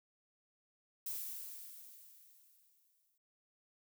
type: noise with exponential decay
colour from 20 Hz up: violet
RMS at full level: -40 dBFS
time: 1.06-3.18 s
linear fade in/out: 5 ms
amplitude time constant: 460 ms
effects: noise-tail reverb RT60 0.2 s tail -25 dB re dry